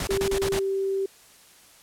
pink noise bursts, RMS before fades -29 dBFS, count 6, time 0-0.592 s, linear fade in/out 2 ms, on 72 ms, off 32 ms
sine tone with pitch glide, 391 to 388.7 Hz, G4 to G4, -4 to -15 cents, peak -23 dBFS, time 0.09-1.06 s, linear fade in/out 5 ms, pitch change -11 cents, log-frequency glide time 0.55-0.62 s
effects white hiss -53 dBFS RMS until 1.82 s + low-pass 12000 Hz 12 dB/octave

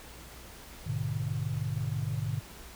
sine chord, G# diminished, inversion none, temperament equal with one note detuned, 103.83 / 123.47 / 149.83 Hz, G#2 / B2 / D3, 0 / 0 / +35 cents, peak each -34 dBFS, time 0.86-2.4 s, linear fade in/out 10 ms, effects added 60 Hz sine -52 dBFS peak until 2.75 s + pink hiss -49 dBFS RMS until 2.75 s

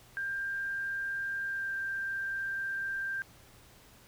sine tone with pitch glide, 1592 to 1581 Hz, G6 to G6, +26 to +14 cents, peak -32 dBFS, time 0.17-3.22 s, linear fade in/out 0 ms, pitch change -12 cents, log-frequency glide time 1.45-1.72 s, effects added 119 Hz sine -64 dBFS peak until 4.07 s + pink hiss -58 dBFS RMS until 4.07 s

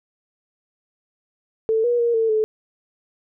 sine tone with pitch steps, 443.9 / 481.1 / 470.9 / 449.9 / 433.5 Hz, A4 / B4 / A#4 / A4 / A4, +15 / -45 / +18 / +39 / -26 cents, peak -16 dBFS, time 1.69-2.44 s, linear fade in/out 0 ms, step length 150 ms, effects none

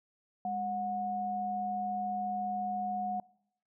sine tone pair together, 204.7 / 729.5 Hz, G#3 / F#5, -25 / -25 cents, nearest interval octave + minor seventh, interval 2200 cents, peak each -40 / -32 dBFS, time 0.45-3.2 s, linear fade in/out 2 ms, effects noise-tail reverb RT60 0.8 s tail -24 dB re dry

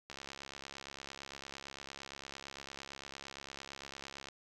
click train, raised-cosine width 0.2 ms, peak -28 dBFS, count 289, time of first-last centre 0.1-4.286 s, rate 68.8 Hz, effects none

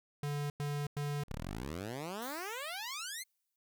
square tone bursts, 145.2 Hz, D3, 19 cents flat, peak -35 dBFS, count 3, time 0.23-1.236 s, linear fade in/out 2 ms, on 270 ms, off 98 ms
10% pulse exponential sweep, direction up, 30.23 to 2169 Hz, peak -31 dBFS, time 1.28-3.24 s, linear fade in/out 20 ms
blue noise with exponential decay, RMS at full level -47 dBFS, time 2.22-3.56 s, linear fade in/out 1 ms, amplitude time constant 290 ms
effects none

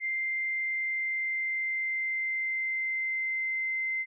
sine tone with pitch glide, 2093 to 2074 Hz, C7 to C7, 0 to -16 cents, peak -28 dBFS, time 0-4.06 s, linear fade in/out 50 ms, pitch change -16 cents, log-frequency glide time 0.21-3.75 s, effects none

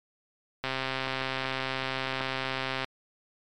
click train, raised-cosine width 0.3 ms, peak -14 dBFS, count 292, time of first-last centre 0.64-2.845 s, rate 132 Hz, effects MP3 96 kbps

